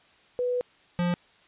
sine / square tone pair in turn, 493.9 / 175.48 Hz, B4 / F3, 0 / +9 cents, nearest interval octave + tritone, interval 1791 cents, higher first, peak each -24 dBFS, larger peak neither, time 0.39-0.61 / 0.99-1.14 s, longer first, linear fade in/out 0 ms, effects white hiss -59 dBFS RMS until 1.47 s + resampled to 8000 Hz

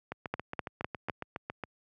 two click trains, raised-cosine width 0.5 ms, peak -16 / -21 dBFS, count 4 / 12, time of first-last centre 0.34-1.098 / 0.12-1.637 s, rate 3.96 / 7.25 Hz, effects high-pass 80 Hz 12 dB/octave

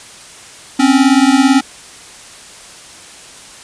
square beating tone pair, 260 / 278 Hz, C4 / C#4, -11 / +5 cents, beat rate 18 Hz, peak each -11 dBFS, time 0.79-1.61 s, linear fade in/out 10 ms, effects white hiss -36 dBFS RMS until 3.63 s + resampled to 22050 Hz

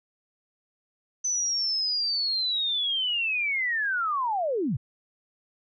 sine linear sweep, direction down, 6080 to 98 Hz, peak -24 dBFS, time 1.24-4.77 s, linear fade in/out 10 ms, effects none

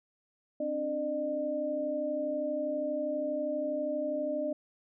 sine tone cluster, 265.7 / 298.1 / 604 Hz, C4 / D4 / D5, +27 / +26 / +48 cents, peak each -38 / -37 / -31 dBFS, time 0.6-4.53 s, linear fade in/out 5 ms, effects none

